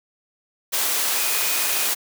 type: tone in noise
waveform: sine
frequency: 2489 Hz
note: D#7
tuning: in tune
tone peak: -32 dBFS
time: 1.15-1.88 s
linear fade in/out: 20 ms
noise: white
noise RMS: -22 dBFS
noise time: 0.72-1.95 s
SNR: -13 dB
effects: high-pass 400 Hz 12 dB/octave